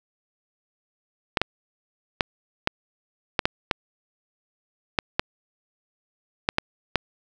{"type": "clicks", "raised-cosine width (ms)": 0.3, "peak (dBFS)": -3, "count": 12, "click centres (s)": [1.372, 1.416, 2.208, 2.674, 3.392, 3.455, 3.712, 4.988, 5.195, 6.489, 6.584, 6.957], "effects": []}